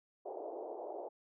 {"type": "band-pass noise", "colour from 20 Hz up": "white", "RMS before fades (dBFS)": -44, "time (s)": [0.25, 1.09], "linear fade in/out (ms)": 10, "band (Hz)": [340, 780], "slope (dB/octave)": 48, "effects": []}